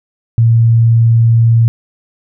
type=tone; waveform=sine; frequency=115.2 Hz; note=A#2; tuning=20 cents flat; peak=-5 dBFS; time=0.38-1.68 s; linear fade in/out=0 ms; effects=none